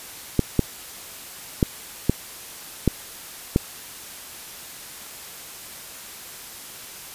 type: clicks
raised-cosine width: 3 ms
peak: -3 dBFS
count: 6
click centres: 0.393 / 0.593 / 1.628 / 2.096 / 2.877 / 3.561 s
effects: white hiss -39 dBFS RMS until 7.14 s + resampled to 32000 Hz